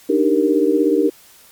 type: chord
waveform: sine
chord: Eb major seventh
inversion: third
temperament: equal with one note detuned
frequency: 294.5 / 311.1 / 392 / 466.2 Hz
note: D4 / Eb4 / G4 / Bb4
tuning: +5 / 0 / 0 / 0 cents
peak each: -18 dBFS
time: 0.09-1.1 s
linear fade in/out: 10 ms
effects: white hiss -47 dBFS RMS until 1.51 s + MP3 96 kbps